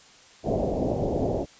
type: low-pass noise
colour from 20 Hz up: white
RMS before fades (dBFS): -26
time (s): 0.43-1.46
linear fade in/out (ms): 50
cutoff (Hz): 700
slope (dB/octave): 48
effects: white hiss -52 dBFS RMS until 1.59 s + resampled to 16000 Hz